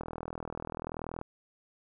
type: click train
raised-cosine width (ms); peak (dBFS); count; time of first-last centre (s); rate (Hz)
1; -23; 50; 0.01-1.214; 40.7
effects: none